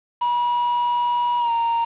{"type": "tone with pitch glide", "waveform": "triangle", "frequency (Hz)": [965, 928.4], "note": ["B5", "A#5"], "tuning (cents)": [-40, -7], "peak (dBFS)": -16, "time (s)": [0.21, 1.85], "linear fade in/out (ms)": 10, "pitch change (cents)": -67, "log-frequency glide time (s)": [1.39, 1.51], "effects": ["resampled to 8000 Hz", "7-bit"]}